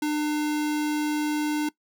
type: tone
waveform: square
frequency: 300 Hz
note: D4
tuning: 37 cents sharp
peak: -24 dBFS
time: 0.02-1.69 s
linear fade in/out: 5 ms
effects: noise-tail reverb RT60 0.1 s tail -20 dB re dry